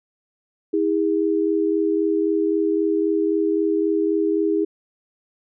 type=tone pair together; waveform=sine; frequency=322.4 / 406.2 Hz; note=E4 / G#4; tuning=-38 / -38 cents; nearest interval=major third; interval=400 cents; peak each=-20 dBFS; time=0.73-4.65 s; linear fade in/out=10 ms; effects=none